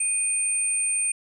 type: tone pair together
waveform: sine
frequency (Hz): 2470 / 8802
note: D#7 / C#9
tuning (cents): -13 / -13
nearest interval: octave + minor seventh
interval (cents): 2200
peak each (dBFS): -31 / -22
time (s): 0-1.12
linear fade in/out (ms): 5
effects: none